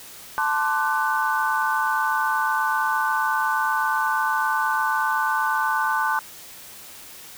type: chord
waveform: sine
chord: D dominant seventh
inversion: second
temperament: equal with one note detuned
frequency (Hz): 880 / 1046.5 / 1174.7 / 1500.6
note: A5 / C6 / D6 / F#6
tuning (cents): 0 / 0 / 0 / +24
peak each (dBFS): -24 / -27 / -27 / -24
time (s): 0.38-6.19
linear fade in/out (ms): 0
effects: white hiss -42 dBFS RMS until 7.37 s